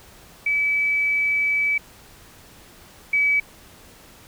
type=tone pair in turn; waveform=sine; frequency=2296 / 2286 Hz; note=D7 / D7; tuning=-40 / -47 cents; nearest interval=unison; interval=7 cents; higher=first; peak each=-18 / -16 dBFS; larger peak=second; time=0.46-1.78 / 3.13-3.4 s; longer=first; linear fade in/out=5 ms; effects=pink hiss -48 dBFS RMS until 4.27 s